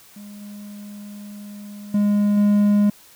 triangle tone with level steps, 205.8 Hz, G#3, 16 cents flat, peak -34 / -32 / -13 / -11 dBFS, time 0.16-2.9 s, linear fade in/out 5 ms, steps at 0.41 / 1.94 / 2.37 s, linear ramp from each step 5 ms, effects white hiss -49 dBFS RMS until 3.15 s

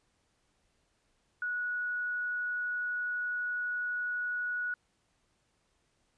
sine tone, 1464 Hz, F#6, 19 cents flat, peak -31 dBFS, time 1.42-4.74 s, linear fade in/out 2 ms, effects pink hiss -74 dBFS RMS until 6.17 s + resampled to 22050 Hz

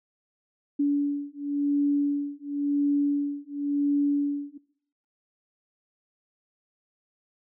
sine beating tone pair, 286 / 286.94 Hz, D4 / D4, -46 / -40 cents, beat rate 0.94 Hz, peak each -26 dBFS, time 0.79-4.58 s, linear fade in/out 10 ms, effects noise-tail reverb RT60 0.7 s tail -22 dB re dry

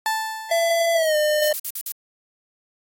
30% pulse tone with exponential decay, 880 Hz, A5, in tune, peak -16 dBFS, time 0.06-1.17 s, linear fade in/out 1 ms, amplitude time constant 240 ms
square tone with pitch glide, 671 to 604.7 Hz, E5 to D#5, +31 to -50 cents, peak -18 dBFS, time 0.51-1.53 s, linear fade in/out 5 ms, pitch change -181 cents, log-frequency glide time 0.94-1.16 s
violet noise bursts, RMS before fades -26 dBFS, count 5, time 1.43-1.919 s, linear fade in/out 0 ms, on 57 ms, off 51 ms
effects AAC 48 kbps

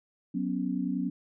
sine chord, F# suspended fourth, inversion none, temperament equal, 185 / 246.9 / 277.2 Hz, F#3 / B3 / C#4, 0 / 0 / 0 cents, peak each -32 dBFS, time 0.34-1.1 s, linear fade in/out 10 ms, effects none

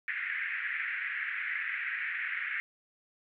white band-pass noise, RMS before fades -35 dBFS, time 0.08-2.6 s, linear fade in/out 0 ms, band 1600 to 2200 Hz, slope 48 dB/octave, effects none

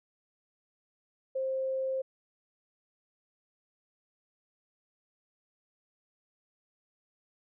sine tone, 528 Hz, C5, 16 cents sharp, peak -29 dBFS, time 1.35-2.02 s, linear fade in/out 10 ms, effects none

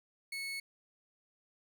30% pulse tone, 2200 Hz, C#7, 14 cents flat, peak -35 dBFS, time 0.32-0.6 s, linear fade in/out 5 ms, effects none

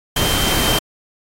sine tone in noise, 3136 Hz, G7, in tune, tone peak -22 dBFS, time 0.16-0.79 s, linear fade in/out 5 ms, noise pink, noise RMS -18 dBFS, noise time 0.16-0.79 s, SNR -7 dB, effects AAC 48 kbps

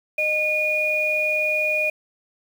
sine tone pair together, 614 / 2445 Hz, D#5 / D#7, -23 / -31 cents, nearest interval 2 octaves, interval 2392 cents, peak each -25 / -20 dBFS, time 0.18-1.9 s, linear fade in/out 5 ms, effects 7-bit

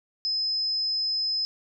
sine tone, 5100 Hz, D#8, 42 cents sharp, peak -24 dBFS, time 0.25-1.45 s, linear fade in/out 0 ms, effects none

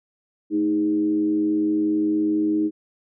sine tone with frequency modulation, 313 Hz, D#4, 10 cents sharp, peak -18 dBFS, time 0.5-2.71 s, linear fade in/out 50 ms, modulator 95.3 Hz, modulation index 0.49, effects none

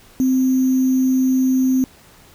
sine tone with sample-and-hold, 260.1 Hz, C4, 10 cents flat, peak -13 dBFS, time 0.2-1.84 s, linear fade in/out 0 ms, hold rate 6300 Hz, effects pink hiss -48 dBFS RMS until 2.34 s

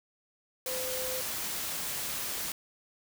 sine tone in noise, 513 Hz, C5, 34 cents flat, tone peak -36 dBFS, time 0.66-1.21 s, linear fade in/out 2 ms, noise white, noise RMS -35 dBFS, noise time 0.66-2.52 s, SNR -4 dB, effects none

